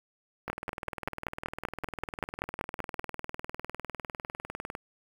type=two click trains; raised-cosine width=0.5 ms; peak=-16 / -20 dBFS; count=14 / 86; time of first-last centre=0.5-2.995 / 0.48-4.751 s; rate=5.21 / 19.9 Hz; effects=7-bit